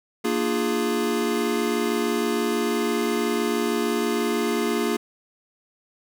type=chord; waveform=square; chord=Bb dominant seventh; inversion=none; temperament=equal with one note detuned; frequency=233.1 / 299.8 / 349.2 / 415.3 Hz; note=Bb3 / D4 / F4 / Ab4; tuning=0 / +36 / 0 / 0 cents; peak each=-27 / -31 / -28 / -27 dBFS; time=0.24-4.97 s; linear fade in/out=10 ms; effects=none